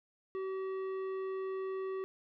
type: tone with tanh clipping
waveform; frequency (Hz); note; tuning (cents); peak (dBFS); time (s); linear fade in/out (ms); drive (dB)
sine; 381.3; G4; -48; -37; 0.35-2.04; 0; 11
effects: none